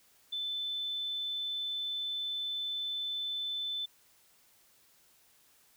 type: tone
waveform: sine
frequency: 3520 Hz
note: A7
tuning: in tune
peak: -33 dBFS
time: 0.32-3.86 s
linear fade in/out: 10 ms
effects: white hiss -65 dBFS RMS until 5.76 s